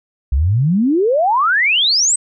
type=exponential sweep; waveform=sine; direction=up; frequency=60.7 to 8380 Hz; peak=-11 dBFS; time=0.32-2.16 s; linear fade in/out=5 ms; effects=none